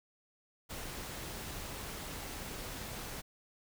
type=noise; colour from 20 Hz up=pink; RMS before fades=-43 dBFS; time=0.69-3.22 s; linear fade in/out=20 ms; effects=none